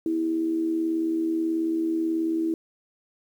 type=tone with amplitude modulation; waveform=sine; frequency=326.3 Hz; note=E4; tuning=18 cents flat; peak=-20 dBFS; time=0.06-2.54 s; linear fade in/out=2 ms; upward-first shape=sine; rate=78.4 Hz; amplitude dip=50%; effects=9-bit